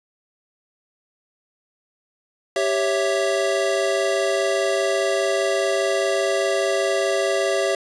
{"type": "chord", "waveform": "square", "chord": "C# diminished", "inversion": "second", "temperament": "equal", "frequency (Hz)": [392, 554.4, 659.3], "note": ["G4", "C#5", "E5"], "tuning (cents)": [0, 0, 0], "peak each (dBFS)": -24, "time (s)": [2.56, 7.75], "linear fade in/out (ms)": 2, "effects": ["resampled to 22050 Hz", "8-bit"]}